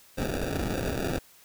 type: noise with sample-and-hold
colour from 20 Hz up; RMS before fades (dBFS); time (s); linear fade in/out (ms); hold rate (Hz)
white; -30; 0.17-1.19; 10; 1050
effects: white hiss -56 dBFS RMS until 1.44 s